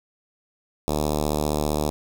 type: tone with notch filter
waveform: 5% pulse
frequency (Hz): 75.2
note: D2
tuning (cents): +42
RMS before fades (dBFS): -24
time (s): 0.88-1.9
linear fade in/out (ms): 0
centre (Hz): 2000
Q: 0.58
effects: none